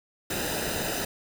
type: noise with comb filter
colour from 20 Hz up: pink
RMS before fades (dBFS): -30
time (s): 0.3-1.05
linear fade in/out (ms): 5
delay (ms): 0.9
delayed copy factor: -0.65
effects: none